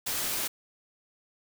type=noise; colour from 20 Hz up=white; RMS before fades=-31 dBFS; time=0.06-0.48 s; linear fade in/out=10 ms; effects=none